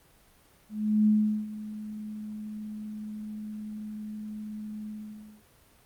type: tone with ADSR envelope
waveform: sine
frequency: 213 Hz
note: G#3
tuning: 44 cents sharp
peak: -18 dBFS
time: 0.69-5.44 s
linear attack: 380 ms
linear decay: 390 ms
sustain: -17 dB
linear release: 550 ms
effects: pink hiss -60 dBFS RMS until 5.85 s + Opus 32 kbps